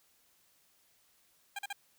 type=tone bursts; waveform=15% pulse; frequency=803 Hz; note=G5; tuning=41 cents sharp; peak=-30 dBFS; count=3; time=1.56-1.729 s; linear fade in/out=5 ms; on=29 ms; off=41 ms; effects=white hiss -69 dBFS RMS until 1.98 s